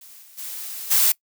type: noise with level steps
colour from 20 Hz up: blue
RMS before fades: -45 / -48 / -33 / -17 dBFS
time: 0.01-1.12 s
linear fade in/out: 5 ms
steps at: 0.21 / 0.37 / 0.9 s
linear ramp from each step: 20 ms
effects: noise-tail reverb RT60 0.1 s tail -22 dB re dry